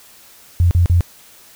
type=tone bursts; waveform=sine; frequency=87.31 Hz; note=F2; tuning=in tune; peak=-9 dBFS; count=3; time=0.6-1.008 s; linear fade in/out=0 ms; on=110 ms; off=39 ms; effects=white hiss -45 dBFS RMS until 1.55 s